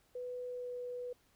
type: tone with pitch glide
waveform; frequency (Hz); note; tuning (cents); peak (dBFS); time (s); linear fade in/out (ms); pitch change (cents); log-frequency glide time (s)
sine; 496 to 492.3; B4 to B4; +7 to -6; -39; 0.15-1.13; 5; -13; 0.47-0.73
effects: pink hiss -71 dBFS RMS until 1.35 s